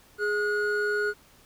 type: tone pair together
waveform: triangle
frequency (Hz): 416.5 / 1447.8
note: G#4 / F#6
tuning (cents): +5 / -38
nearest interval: octave + minor seventh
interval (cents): 2157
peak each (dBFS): -25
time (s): 0.18-1.14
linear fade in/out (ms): 50
effects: pink hiss -57 dBFS RMS until 1.45 s